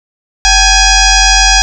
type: tone with frequency modulation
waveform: sine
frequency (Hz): 2500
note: D#7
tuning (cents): +8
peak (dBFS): -4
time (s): 0.45-1.62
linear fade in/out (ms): 0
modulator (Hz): 818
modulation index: 4.7
effects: none